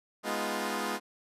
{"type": "chord", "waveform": "10% pulse", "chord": "F half-diminished seventh", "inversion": "first", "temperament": "equal", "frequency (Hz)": [207.7, 246.9, 311.1, 349.2], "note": ["Ab3", "Cb4", "Eb4", "F4"], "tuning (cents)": [0, 0, 0, 0], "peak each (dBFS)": [-27, -28, -31, -28], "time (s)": [0.23, 1], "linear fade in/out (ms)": 50, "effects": ["resampled to 32000 Hz"]}